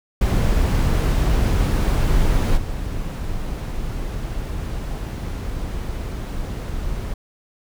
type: noise with level steps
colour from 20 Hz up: brown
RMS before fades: -17 / -26 dBFS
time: 0.21-7.14 s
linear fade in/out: 5 ms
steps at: 2.56 s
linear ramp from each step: 20 ms
effects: none